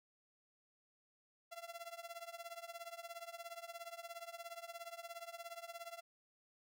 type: tone with tremolo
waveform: sawtooth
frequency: 680 Hz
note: F5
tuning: 46 cents flat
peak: -40 dBFS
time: 1.51-6.01 s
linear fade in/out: 20 ms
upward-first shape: triangle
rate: 17 Hz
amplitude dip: 95%
effects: none